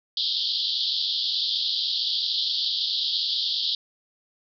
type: band-pass noise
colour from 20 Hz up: pink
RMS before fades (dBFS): -26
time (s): 0.17-3.75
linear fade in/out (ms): 2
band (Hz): 3200 to 4900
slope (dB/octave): 96
effects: none